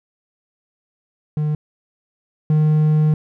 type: tone pair in turn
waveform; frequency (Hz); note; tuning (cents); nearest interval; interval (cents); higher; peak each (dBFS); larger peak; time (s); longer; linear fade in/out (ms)
triangle; 151.3 / 153.5; D#3 / D#3; -48 / -23; unison; 25; second; -15 / -10; second; 1.37-1.55 / 2.5-3.14; second; 2
effects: none